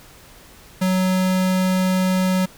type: tone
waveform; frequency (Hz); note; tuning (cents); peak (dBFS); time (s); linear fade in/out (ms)
square; 185.8; F#3; +7; -17; 0.81-2.46; 10
effects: pink hiss -46 dBFS RMS until 2.57 s